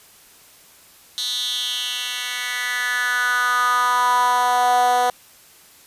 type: tone with high-pass filter sweep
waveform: 10% pulse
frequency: 246.9 Hz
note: B3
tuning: in tune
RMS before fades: -20 dBFS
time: 1.18-5.1 s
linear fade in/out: 0 ms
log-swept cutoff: 4000 to 630 Hz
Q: 4.5
effects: white hiss -49 dBFS RMS until 5.86 s + resampled to 32000 Hz